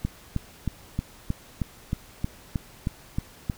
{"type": "click train", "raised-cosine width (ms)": 5, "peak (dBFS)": -13, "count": 12, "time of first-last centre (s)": [0.05, 3.498], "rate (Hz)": 3.19, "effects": ["pink hiss -50 dBFS RMS until 3.57 s"]}